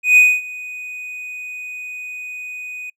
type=tone with ADSR envelope; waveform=triangle; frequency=2489 Hz; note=D#7; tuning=in tune; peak=-4 dBFS; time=0.03-2.9 s; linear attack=140 ms; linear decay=240 ms; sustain=-22 dB; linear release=5 ms; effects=noise-tail reverb RT60 0.1 s tail -26 dB re dry